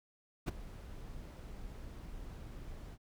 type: noise with ADSR envelope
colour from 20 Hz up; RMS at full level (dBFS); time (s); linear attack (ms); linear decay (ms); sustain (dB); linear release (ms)
brown; -29; 0.46-2.98; 24; 15; -18; 50
effects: none